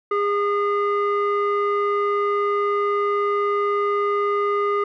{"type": "tone with low-pass filter", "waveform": "square", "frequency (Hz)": 408.1, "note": "G#4", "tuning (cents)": -30, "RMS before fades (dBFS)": -21, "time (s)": [0.11, 4.84], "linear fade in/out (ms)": 5, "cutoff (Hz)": 1500, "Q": 5.2, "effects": []}